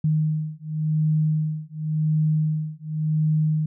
sine beating tone pair, 154.5 / 155.41 Hz, D#3 / D#3, -12 / -2 cents, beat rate 0.91 Hz, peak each -23 dBFS, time 0.04-3.66 s, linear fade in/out 5 ms, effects none

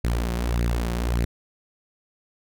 sawtooth tone with flanger, 58.7 Hz, A#1, 13 cents sharp, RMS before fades -24 dBFS, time 0.04-1.25 s, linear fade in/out 5 ms, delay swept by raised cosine 0.44 to 5.54 ms, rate 1.7 Hz, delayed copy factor +0.65, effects none

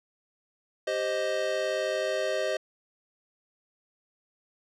square chord, C minor, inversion second, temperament equal, 392 / 523.3 / 622.3 Hz, G4 / C5 / Eb5, 0 / 0 / 0 cents, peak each -35 / -32 / -30 dBFS, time 0.87-2.57 s, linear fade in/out 5 ms, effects low-pass 6000 Hz 12 dB/octave

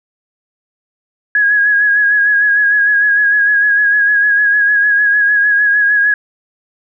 sine tone with vibrato, 1661.2 Hz, G#6, in tune, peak -8 dBFS, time 1.35-6.14 s, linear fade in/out 2 ms, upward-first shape sine, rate 6.6 Hz, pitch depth 37 cents each way, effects none

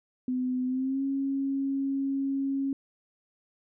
sine tone with pitch glide, 253.5 to 273.3 Hz, B3 to C#4, +45 to -24 cents, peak -26 dBFS, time 0.28-2.73 s, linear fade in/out 2 ms, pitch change +131 cents, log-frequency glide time 0.66-1.03 s, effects none

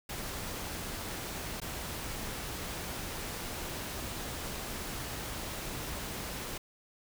pink noise with dropouts, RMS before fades -39 dBFS, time 0.09-6.58 s, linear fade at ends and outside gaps 5 ms, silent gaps 1.602-1.616 s, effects none

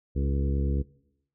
harmonic tone with a mistuned harmonic, 69.3 Hz, C#2, in tune, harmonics 1 / 2 / 3 / 4 / 5 / 6 / 7, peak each -25 / -31 / -35 / -37 / -39 / -41 / -42 dBFS, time 0.15-0.83 s, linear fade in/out 20 ms, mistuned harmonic 6, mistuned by +20 cents, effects noise-tail reverb RT60 0.8 s tail -21 dB re dry

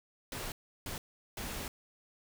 pink noise bursts at uneven times, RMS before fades -40 dBFS, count 3, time 0.32-0.52 / 0.86-0.98 / 1.37-1.68 s, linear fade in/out 2 ms, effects none

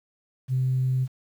sine tone, 129.4 Hz, C3, 19 cents flat, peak -20 dBFS, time 0.48-1.08 s, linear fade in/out 50 ms, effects tanh soft clip ceiling -16 dBFS + 9-bit

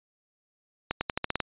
accelerating click train, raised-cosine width 0.3 ms, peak -11 dBFS, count 8, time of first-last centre 0.91-1.403 s, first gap 100 ms, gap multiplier 0.88, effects resampled to 8000 Hz

